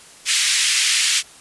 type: band-pass noise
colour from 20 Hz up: pink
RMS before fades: -18 dBFS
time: 0.25-1.23 s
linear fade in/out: 50 ms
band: 2100 to 10000 Hz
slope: 24 dB/octave
effects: white hiss -44 dBFS RMS until 1.4 s + resampled to 24000 Hz